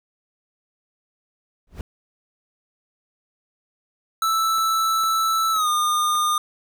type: noise with exponential growth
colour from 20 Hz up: brown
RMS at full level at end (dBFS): -26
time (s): 1.67-1.81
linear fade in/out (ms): 2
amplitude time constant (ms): 30
type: tone with pitch glide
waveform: square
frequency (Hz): 1318.5 to 1216.1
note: E6 to D#6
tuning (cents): 0 to -40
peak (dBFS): -19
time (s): 4.22-6.38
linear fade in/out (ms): 2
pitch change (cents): -140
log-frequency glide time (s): 5.52-5.68
type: clicks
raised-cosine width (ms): 0.5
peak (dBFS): -26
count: 4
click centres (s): 4.583 / 5.037 / 5.564 / 6.153
effects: none